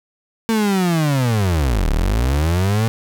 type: linear two-way sweep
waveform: 35% pulse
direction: down then up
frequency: 228.2 to 33.87 to 115.3 Hz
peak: -13 dBFS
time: 0.49-2.88 s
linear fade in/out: 0 ms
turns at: 1.9 s
effects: none